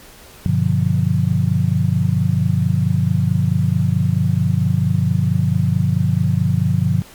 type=chord; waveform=sine; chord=G dominant seventh; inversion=none; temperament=just; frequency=98 / 122.5 / 147 / 176.4 Hz; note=G2 / B2 / D3 / F3; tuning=0 / -14 / +2 / +18 cents; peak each=-19 dBFS; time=0.46-7.02 s; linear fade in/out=0 ms; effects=pink hiss -42 dBFS RMS until 7.14 s + MP3 96 kbps